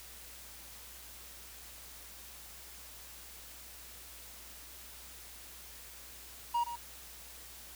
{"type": "tone with echo", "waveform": "triangle", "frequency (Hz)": 948, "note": "A#5", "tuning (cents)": 29, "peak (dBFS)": -26, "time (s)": [6.54, 6.64], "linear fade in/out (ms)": 10, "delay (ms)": 120, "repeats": 1, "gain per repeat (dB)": -10, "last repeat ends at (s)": 6.76, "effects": ["added 60 Hz sine -58 dBFS peak until 7.75 s", "white hiss -51 dBFS RMS until 7.75 s"]}